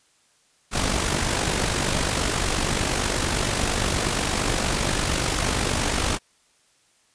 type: noise with amplitude modulation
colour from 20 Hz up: pink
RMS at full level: -21 dBFS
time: 0.71-6.19 s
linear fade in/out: 50 ms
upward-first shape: sine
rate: 48.6 Hz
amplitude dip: 55%
effects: white hiss -62 dBFS RMS until 7.14 s + resampled to 22050 Hz